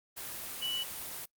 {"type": "tone in noise", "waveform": "sine", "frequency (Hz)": 2960, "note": "F#7", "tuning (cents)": 0, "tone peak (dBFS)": -32, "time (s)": [0.61, 0.84], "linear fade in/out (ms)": 20, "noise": "white", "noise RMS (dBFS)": -41, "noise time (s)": [0.16, 1.26], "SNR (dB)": 6, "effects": ["noise-tail reverb RT60 0.1 s tail -22 dB re dry", "Opus 24 kbps"]}